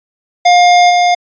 square tone with level steps, 709 Hz, F5, 26 cents sharp, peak -5 / -8 dBFS, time 0.45-1.15 s, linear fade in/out 10 ms, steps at 0.89 s, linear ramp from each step 20 ms, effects resampled to 16000 Hz

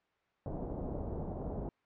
pink low-pass noise, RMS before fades -39 dBFS, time 0.46-1.69 s, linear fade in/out 0 ms, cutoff 730 Hz, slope 24 dB/octave, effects white hiss -74 dBFS RMS until 1.85 s + low-pass 2000 Hz 12 dB/octave

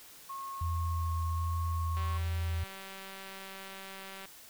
sine tone with pitch glide, 1087 to 1093.9 Hz, C#6 to C#6, -34 to -23 cents, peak -38 dBFS, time 0.29-2.18 s, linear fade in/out 10 ms, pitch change +11 cents, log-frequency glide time 1.32-1.63 s
sine tone with vibrato, 83.1 Hz, E2, 15 cents sharp, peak -30 dBFS, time 0.61-2.64 s, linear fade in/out 5 ms, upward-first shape sine, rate 1.3 Hz, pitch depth 16 cents each way
click train, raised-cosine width 0.3 ms, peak -30 dBFS, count 442, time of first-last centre 1.97-4.255 s, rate 193 Hz
effects white hiss -53 dBFS RMS until 4.49 s

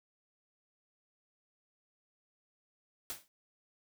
white noise with exponential decay, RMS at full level -37 dBFS, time 3.1-3.28 s, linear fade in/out 0 ms, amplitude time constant 38 ms, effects none

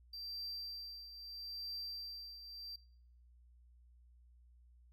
triangle tone with tremolo, 4700 Hz, D8, 1 cent sharp, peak -40 dBFS, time 0.13-2.76 s, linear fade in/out 5 ms, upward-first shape triangle, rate 0.77 Hz, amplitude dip 70%, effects noise-tail reverb RT60 0.6 s tail -20 dB re dry + added 60 Hz sine -61 dBFS peak until 4.92 s

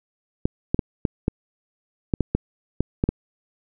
clicks, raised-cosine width 3 ms, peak -6 dBFS, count 11, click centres 0.455 / 0.745 / 0.792 / 1.052 / 1.281 / 2.138 / 2.207 / 2.35 / 2.806 / 3.039 / 3.09 s, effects none

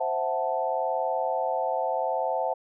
sine chord, F# half-diminished seventh, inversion second, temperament equal, 523.3 / 659.3 / 740 / 880 Hz, C5 / E5 / F#5 / A5, 0 / 0 / 0 / 0 cents, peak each -30 dBFS, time 0-2.54 s, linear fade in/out 10 ms, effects none

